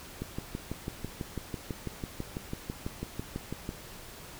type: click train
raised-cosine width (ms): 3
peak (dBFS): -21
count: 22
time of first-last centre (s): 0.22-3.691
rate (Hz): 6.05
effects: pink hiss -47 dBFS RMS until 4.39 s